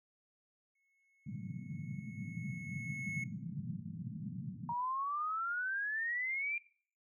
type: tone with exponential growth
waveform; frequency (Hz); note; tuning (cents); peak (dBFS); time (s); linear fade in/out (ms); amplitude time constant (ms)
triangle; 2189; C#7; -22; -36; 0.75-3.24; 5; 540
type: band-pass noise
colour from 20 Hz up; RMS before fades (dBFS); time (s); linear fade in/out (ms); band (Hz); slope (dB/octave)
white; -43; 1.26-4.74; 10; 110 to 210; 48
type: exponential sweep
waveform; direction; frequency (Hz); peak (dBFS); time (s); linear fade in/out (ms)
sine; up; 937 to 2398; -34; 4.69-6.58; 2
effects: noise-tail reverb RT60 0.5 s tail -21 dB re dry